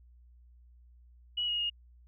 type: tone with pitch steps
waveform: sine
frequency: 2923 / 2877 / 2855 Hz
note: F#7 / F#7 / F7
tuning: -22 / -49 / +37 cents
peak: -29 dBFS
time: 1.37-1.7 s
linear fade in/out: 10 ms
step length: 110 ms
effects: added 60 Hz sine -55 dBFS peak until 2.07 s